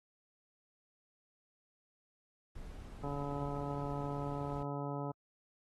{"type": "noise", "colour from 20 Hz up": "brown", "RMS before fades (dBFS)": -48, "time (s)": [2.55, 4.63], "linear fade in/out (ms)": 5}
{"type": "harmonic tone", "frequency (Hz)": 142.4, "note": "C#3", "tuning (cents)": 47, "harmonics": [1, 2, 3, 4, 5, 6, 7, 9], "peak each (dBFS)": [-40, -43, -45, -46, -47, -48, -48, -50], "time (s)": [3.03, 5.12], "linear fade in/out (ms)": 10}
{"effects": ["AAC 32 kbps"]}